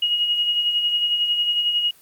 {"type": "tone with tremolo", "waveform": "sine", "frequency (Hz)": 2886, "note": "F#7", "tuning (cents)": -44, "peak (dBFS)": -16, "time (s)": [0.02, 1.91], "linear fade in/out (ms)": 5, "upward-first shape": "sine", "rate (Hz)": 11, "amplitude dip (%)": 45, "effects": ["white hiss -52 dBFS RMS until 2.01 s", "Opus 32 kbps"]}